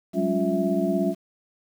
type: tone cluster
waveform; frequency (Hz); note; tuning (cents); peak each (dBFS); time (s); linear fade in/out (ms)
sine; 185.9 / 202.8 / 280.4 / 352.1 / 658; F#3 / G#3 / C#4 / F4 / E5; +8 / -41 / +20 / +14 / -3; -27; 0.13-1.15; 50
effects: 8-bit